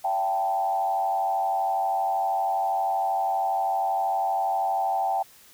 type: tone with frequency modulation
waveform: sine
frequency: 776 Hz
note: G5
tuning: 18 cents flat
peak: -22 dBFS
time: 0.04-5.23 s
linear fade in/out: 10 ms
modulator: 92.6 Hz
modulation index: 0.94
effects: white hiss -53 dBFS RMS until 5.53 s